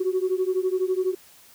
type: beating tone pair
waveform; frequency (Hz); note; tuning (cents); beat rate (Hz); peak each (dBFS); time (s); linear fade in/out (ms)
sine; 367.2 / 379.2; F#4 / F#4; -13 / +43; 12; -23 / -24; 0-1.15; 10
effects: tanh soft clip ceiling -15 dBFS + white hiss -52 dBFS RMS until 1.54 s